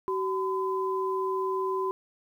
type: tone pair together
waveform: sine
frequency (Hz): 379.8 / 1014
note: F#4 / B5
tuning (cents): +45 / +45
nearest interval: octave + perfect fourth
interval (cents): 1700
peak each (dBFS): -28 / -30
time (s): 0.08-1.91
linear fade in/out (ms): 0
effects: 10-bit